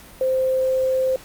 sine tone with quantisation, 521 Hz, C5, 7 cents flat, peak -17 dBFS, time 0.21-1.16 s, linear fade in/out 2 ms, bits 7, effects pink hiss -44 dBFS RMS until 1.24 s + Opus 48 kbps

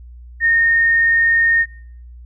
sine tone, 1839 Hz, A#6, 24 cents flat, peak -11 dBFS, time 0.4-1.66 s, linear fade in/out 50 ms, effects noise-tail reverb RT60 0.6 s tail -23 dB re dry + added 60 Hz sine -35 dBFS peak until 2.25 s

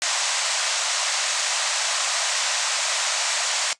white band-pass noise, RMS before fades -24 dBFS, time 0.02-3.73 s, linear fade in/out 0 ms, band 580 to 8100 Hz, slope 48 dB/octave, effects noise-tail reverb RT60 0.1 s tail -17 dB re dry + resampled to 24000 Hz

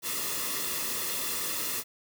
white noise with comb filter, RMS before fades -32 dBFS, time 0.02-1.84 s, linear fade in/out 50 ms, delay 1.3 ms, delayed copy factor -0.65, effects none

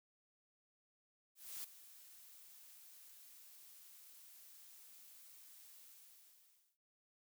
blue noise with ADSR envelope, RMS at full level -45 dBFS, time 1.35-6.78 s, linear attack 290 ms, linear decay 6 ms, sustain -15 dB, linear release 950 ms, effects none

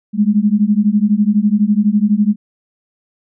sine beating tone pair, 202.5 / 214.5 Hz, G#3 / A3, -43 / -44 cents, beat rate 12 Hz, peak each -13 dBFS, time 0.13-2.36 s, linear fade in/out 50 ms, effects none

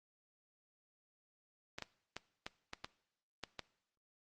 clicks, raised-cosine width 0.2 ms, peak -24 dBFS, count 8, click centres 1.785 / 1.823 / 2.166 / 2.465 / 2.734 / 2.845 / 3.437 / 3.593 s, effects noise-tail reverb RT60 0.7 s tail -19 dB re dry + Opus 24 kbps

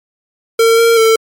square tone with pitch steps, 455.8 / 461.3 / 447.2 Hz, A#4 / A#4 / A4, -39 / -18 / +28 cents, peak -7 dBFS, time 0.59-1.16 s, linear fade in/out 5 ms, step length 190 ms, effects MP3 64 kbps

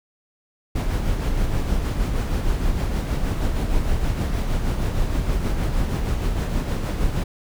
brown noise with tremolo, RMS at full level -20 dBFS, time 0.75-7.24 s, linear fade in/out 10 ms, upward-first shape sine, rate 6.4 Hz, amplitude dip 40%, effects none

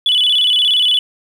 sine tone with vibrato, 3200 Hz, G7, 35 cents sharp, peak -9 dBFS, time 0.06-0.99 s, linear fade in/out 2 ms, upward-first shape square, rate 17 Hz, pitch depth 120 cents each way, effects tanh soft clip ceiling -6 dBFS + 7-bit

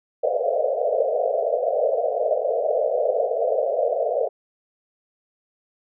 white band-pass noise, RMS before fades -22 dBFS, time 0.23-4.29 s, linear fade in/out 10 ms, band 450 to 690 Hz, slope 96 dB/octave, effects none

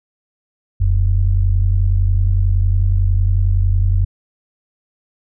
sine tone pair together, 41.57 / 92.5 Hz, E1 / F#2, +15 / 0 cents, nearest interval octave + major second, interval 1385 cents, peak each -14 dBFS, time 0.8-4.05 s, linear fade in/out 10 ms, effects none

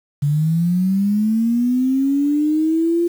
sine linear sweep, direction up, 141.2 to 346.8 Hz, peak -14 dBFS, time 0.22-3.08 s, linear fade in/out 10 ms, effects 7-bit

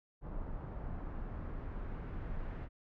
brown noise with low-pass filter sweep, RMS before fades -41 dBFS, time 0.21-2.69 s, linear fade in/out 50 ms, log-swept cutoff 1100 to 1900 Hz, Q 1.2, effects none

